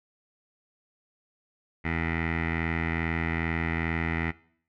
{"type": "tone with low-pass filter", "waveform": "15% pulse", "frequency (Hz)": 82.4, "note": "E2", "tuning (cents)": 0, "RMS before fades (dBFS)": -29, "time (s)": [1.84, 4.32], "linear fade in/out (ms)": 20, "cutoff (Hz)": 2100, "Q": 7.8, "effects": ["noise-tail reverb RT60 0.6 s tail -21 dB re dry"]}